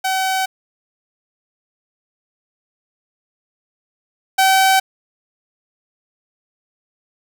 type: tone pair in turn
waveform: sawtooth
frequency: 760 / 766.2 Hz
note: F#5 / G5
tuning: +46 / -40 cents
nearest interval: unison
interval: 14 cents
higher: second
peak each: -13 / -7 dBFS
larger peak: second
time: 0.04-0.46 / 4.38-4.8 s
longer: neither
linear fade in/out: 10 ms
effects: none